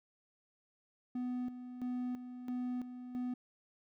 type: tone with tremolo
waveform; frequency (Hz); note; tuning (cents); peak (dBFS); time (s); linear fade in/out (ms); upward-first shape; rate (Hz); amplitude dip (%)
triangle; 248.8; B3; +13; -33; 1.15-3.34; 5; square; 1.5; 65
effects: none